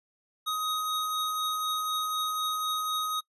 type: tone pair together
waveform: square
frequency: 1256 / 3764 Hz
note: D#6 / A#7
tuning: +16 / +16 cents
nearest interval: octave + perfect fifth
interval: 1900 cents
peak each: -30 / -35 dBFS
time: 0.46-3.21 s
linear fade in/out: 20 ms
effects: noise-tail reverb RT60 0.1 s tail -24 dB re dry + resampled to 32000 Hz